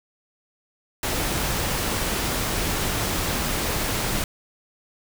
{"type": "noise", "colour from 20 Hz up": "pink", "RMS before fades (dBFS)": -25, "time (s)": [1.03, 4.24], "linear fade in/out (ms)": 2, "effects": []}